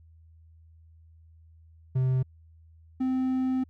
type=tone pair in turn; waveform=triangle; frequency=129.5 / 259 Hz; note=C3 / C4; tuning=-17 / -17 cents; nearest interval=octave; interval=1200 cents; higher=second; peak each=-20 / -22 dBFS; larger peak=first; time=1.95-2.23 / 3-3.64 s; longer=second; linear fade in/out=10 ms; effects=added 81 Hz sine -52 dBFS peak until 3.69 s